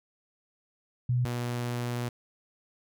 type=tone pair in turn; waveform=sine / sawtooth; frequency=123.47 / 121.07 Hz; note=B2 / B2; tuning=0 / -34 cents; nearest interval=unison; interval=34 cents; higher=first; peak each=-23 / -26 dBFS; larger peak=first; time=1.09-1.25 / 1.25-2.09 s; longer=second; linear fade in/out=5 ms; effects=none